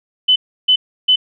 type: tone bursts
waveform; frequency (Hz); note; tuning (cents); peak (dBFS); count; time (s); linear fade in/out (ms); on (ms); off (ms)
sine; 3018; F#7; +34; -8; 3; 0.28-1.16; 10; 80; 320
effects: none